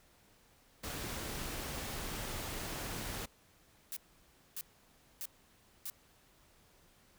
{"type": "noise", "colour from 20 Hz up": "pink", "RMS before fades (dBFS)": -41, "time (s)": [0.83, 3.26], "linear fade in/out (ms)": 10}
{"type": "noise bursts", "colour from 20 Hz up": "blue", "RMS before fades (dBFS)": -41, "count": 4, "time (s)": [3.92, 5.9], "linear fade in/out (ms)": 0, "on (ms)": 45, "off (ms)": 600}
{"effects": ["pink hiss -66 dBFS RMS until 7.18 s"]}